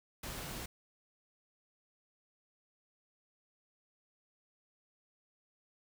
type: noise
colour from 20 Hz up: pink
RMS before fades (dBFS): -43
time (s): 0.23-0.66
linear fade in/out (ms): 5
effects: none